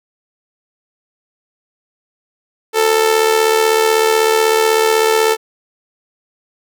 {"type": "tone with amplitude modulation", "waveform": "sawtooth", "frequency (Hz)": 442.5, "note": "A4", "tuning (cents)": 10, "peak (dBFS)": -4, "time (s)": [2.73, 5.37], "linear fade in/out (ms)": 50, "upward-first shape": "sine", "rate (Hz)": 76.1, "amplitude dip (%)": 60, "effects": []}